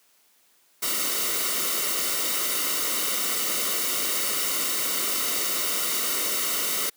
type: noise with comb filter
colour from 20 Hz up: white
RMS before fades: -26 dBFS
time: 0.82-6.9 s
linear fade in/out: 10 ms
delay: 1.2 ms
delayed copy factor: -0.65
effects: white hiss -62 dBFS RMS until 6.96 s + high-pass 200 Hz 12 dB/octave